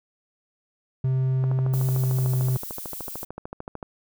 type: tone with pitch glide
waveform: triangle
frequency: 130.81 to 128.41 Hz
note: C3 to C3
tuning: 0 to -32 cents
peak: -18 dBFS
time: 1.04-2.57 s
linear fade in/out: 5 ms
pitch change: -32 cents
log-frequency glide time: 1.77-2.38 s
type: click train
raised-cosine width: 1 ms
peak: -20 dBFS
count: 33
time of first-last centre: 1.44-3.828 s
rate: 13.4 Hz
type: noise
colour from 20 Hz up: violet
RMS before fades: -36 dBFS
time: 1.73-3.25 s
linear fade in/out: 10 ms
effects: none